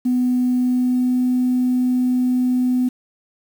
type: tone with pitch glide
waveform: sine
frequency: 249.4 to 251.1 Hz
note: B3 to B3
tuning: +17 to +29 cents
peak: -14 dBFS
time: 0.05-2.89 s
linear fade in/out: 10 ms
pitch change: +12 cents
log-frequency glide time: 0.46-1.21 s
effects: tanh soft clip ceiling -10 dBFS + 7-bit